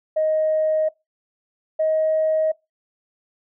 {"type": "tone pair in turn", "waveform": "sine", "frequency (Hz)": [625, 629.7], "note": ["D#5", "D#5"], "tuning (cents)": [8, 21], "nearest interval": "unison", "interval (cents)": 13, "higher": "second", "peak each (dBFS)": -16, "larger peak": "neither", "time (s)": [[0.16, 0.89], [1.79, 2.52]], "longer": "neither", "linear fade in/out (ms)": 10, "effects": ["noise-tail reverb RT60 0.2 s tail -22 dB re dry", "tanh soft clip ceiling -12 dBFS"]}